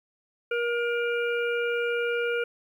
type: harmonic tone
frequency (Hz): 474.2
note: A#4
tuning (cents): +30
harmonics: 1 / 3 / 5 / 6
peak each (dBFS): -26 / -30 / -35 / -40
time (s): 0.51-2.44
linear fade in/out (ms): 5
effects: 10-bit